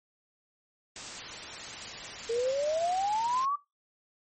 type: noise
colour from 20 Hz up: white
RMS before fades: -40 dBFS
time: 0.96-3.45 s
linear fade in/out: 2 ms
type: exponential sweep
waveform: sine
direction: up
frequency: 451.4 to 1174.7 Hz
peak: -26 dBFS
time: 2.29-3.56 s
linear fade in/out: 10 ms
effects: noise-tail reverb RT60 0.2 s tail -19 dB re dry + MP3 32 kbps